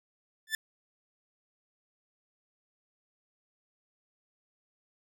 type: tone with exponential growth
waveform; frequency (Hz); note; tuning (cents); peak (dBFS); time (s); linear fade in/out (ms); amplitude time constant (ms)
sawtooth; 1760; A6; 0; -21; 0.47-0.55; 2; 17
effects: none